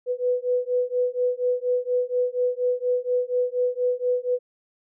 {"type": "beating tone pair", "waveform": "sine", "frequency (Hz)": [493.9, 498.1], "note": ["B4", "B4"], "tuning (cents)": [0, 15], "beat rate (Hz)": 4.2, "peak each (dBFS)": -24, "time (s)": [0.06, 4.39], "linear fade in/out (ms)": 50, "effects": []}